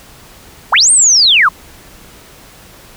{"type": "linear two-way sweep", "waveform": "sine", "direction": "up then down", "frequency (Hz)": [512, 8870, 978], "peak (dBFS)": -5, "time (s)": [0.72, 1.49], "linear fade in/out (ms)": 10, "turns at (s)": 0.91, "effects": ["pink hiss -39 dBFS RMS until 2.96 s"]}